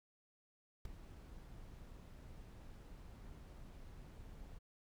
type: noise with ADSR envelope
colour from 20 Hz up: brown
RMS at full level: -39 dBFS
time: 0.85-4.59 s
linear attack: 3 ms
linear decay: 8 ms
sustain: -15 dB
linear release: 17 ms
effects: none